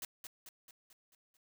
white noise with echo, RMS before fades -42 dBFS, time 0.02-0.05 s, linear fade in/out 2 ms, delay 220 ms, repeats 6, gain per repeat -5 dB, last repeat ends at 1.37 s, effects none

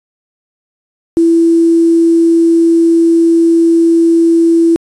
sine tone with quantisation, 332.9 Hz, E4, 17 cents sharp, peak -5 dBFS, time 1.17-4.76 s, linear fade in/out 0 ms, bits 5, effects resampled to 24000 Hz

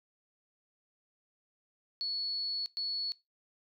sine tone bursts at uneven times, 4400 Hz, C#8, 14 cents flat, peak -32 dBFS, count 2, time 2.01-2.66 / 2.77-3.12 s, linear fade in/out 0 ms, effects noise-tail reverb RT60 0.2 s tail -19 dB re dry

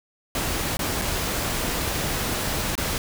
pink noise with dropouts, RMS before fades -26 dBFS, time 0.35-2.98 s, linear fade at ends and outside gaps 1 ms, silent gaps 0.77-0.792 / 1.015-1.019 / 2.754-2.778 s, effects none

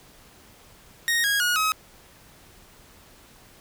sawtooth tone with pitch steps, 1864.7 / 1642.2 / 1446.2 / 1273.6 Hz, A#6 / G#6 / F#6 / D#6, 0 / -20 / -40 / +40 cents, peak -17 dBFS, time 1.08-1.72 s, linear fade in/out 0 ms, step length 160 ms, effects pink hiss -52 dBFS RMS until 3.6 s

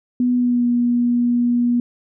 sine tone with pitch glide, 246.9 to 241.1 Hz, B3 to B3, 0 to -41 cents, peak -14 dBFS, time 0.2-1.8 s, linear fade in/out 2 ms, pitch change -41 cents, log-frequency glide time 0.35-0.66 s, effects none

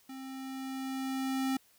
square tone with level ramp, 265 Hz, C4, 22 cents sharp, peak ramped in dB -43 to -29 dBFS, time 0.09-1.57 s, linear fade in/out 5 ms, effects white hiss -65 dBFS RMS until 1.78 s

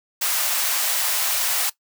white high-pass noise, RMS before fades -22 dBFS, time 0.21-1.7 s, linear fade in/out 10 ms, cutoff 600 Hz, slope 24 dB/octave, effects noise-tail reverb RT60 0.1 s tail -18 dB re dry

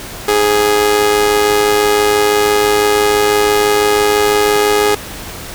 sawtooth tone with amplitude modulation, 415.3 Hz, G#4, in tune, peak -3 dBFS, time 0.28-4.95 s, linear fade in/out 5 ms, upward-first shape sine, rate 106 Hz, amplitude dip 60%, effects pink hiss -28 dBFS RMS until 5.54 s

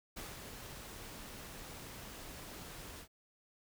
pink noise with ADSR envelope, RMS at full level -45 dBFS, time 0.16-3.08 s, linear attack 12 ms, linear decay 200 ms, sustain -4 dB, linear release 80 ms, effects none

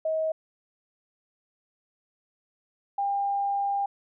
sine tone pair in turn, 635 / 800 Hz, D#5 / G5, +35 / +35 cents, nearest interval major third, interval 400 cents, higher second, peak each -24 dBFS, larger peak neither, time 0.05-0.32 / 2.98-3.86 s, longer second, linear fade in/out 5 ms, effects none

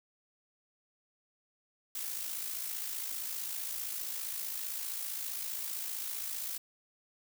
blue noise with amplitude modulation, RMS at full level -36 dBFS, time 1.95-6.58 s, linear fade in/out 5 ms, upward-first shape sine, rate 55.3 Hz, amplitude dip 50%, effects none

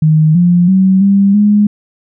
sine tone with pitch steps, 155.8 / 175.6 / 189.6 / 198 / 207.5 Hz, D#3 / F3 / F#3 / G3 / G#3, +3 / +10 / +43 / +18 / -1 cents, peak -5 dBFS, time 0.02-1.67 s, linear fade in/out 5 ms, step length 330 ms, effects none

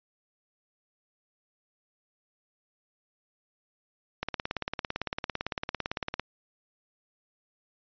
click train, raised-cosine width 0.3 ms, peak -14 dBFS, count 36, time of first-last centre 4.23-6.196 s, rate 17.8 Hz, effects resampled to 11025 Hz

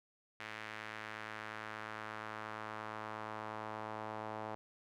sawtooth tone with band-pass filter sweep, 108.5 Hz, A2, 24 cents flat, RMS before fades -45 dBFS, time 0.4-4.55 s, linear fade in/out 0 ms, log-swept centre 2000 to 830 Hz, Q 1.6, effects none

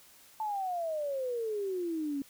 sine exponential sweep, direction down, 885 to 272.2 Hz, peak -31 dBFS, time 0.4-2.22 s, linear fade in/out 2 ms, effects white hiss -58 dBFS RMS until 2.29 s

